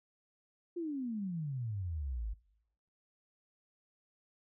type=exponential sweep; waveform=sine; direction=down; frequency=356.8 to 48.97 Hz; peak=-35 dBFS; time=0.76-2.34 s; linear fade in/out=10 ms; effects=noise-tail reverb RT60 0.9 s tail -24 dB re dry